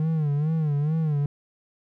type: tone with vibrato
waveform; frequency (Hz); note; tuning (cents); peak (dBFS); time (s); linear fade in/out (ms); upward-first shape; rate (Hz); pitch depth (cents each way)
triangle; 152.3; D#3; -37; -19; 0-1.26; 2; sine; 2.3; 110
effects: none